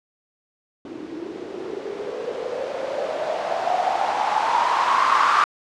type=noise with low-pass filter sweep; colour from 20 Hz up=violet; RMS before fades=-23 dBFS; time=0.85-5.44 s; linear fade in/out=2 ms; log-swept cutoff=300 to 1200 Hz; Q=7.1; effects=low-pass 6000 Hz 12 dB/octave